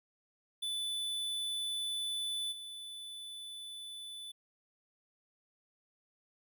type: tone with level steps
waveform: square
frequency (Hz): 3490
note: A7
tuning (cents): -15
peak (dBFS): -35 / -44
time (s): 0.62-4.32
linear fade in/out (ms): 10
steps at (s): 2.51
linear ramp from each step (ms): 20
effects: none